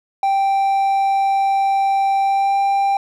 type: tone with pitch glide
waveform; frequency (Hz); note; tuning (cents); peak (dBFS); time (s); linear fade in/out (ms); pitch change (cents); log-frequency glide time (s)
triangle; 784 to 791.3; G5 to G5; 0 to +16; -12; 0.23-2.97; 2; +16; 2.22-2.58
effects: none